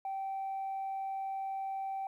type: tone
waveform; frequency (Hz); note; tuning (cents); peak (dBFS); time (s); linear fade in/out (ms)
sine; 776; G5; -18; -33; 0.05-2.07; 2
effects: tanh soft clip ceiling -32 dBFS + 12-bit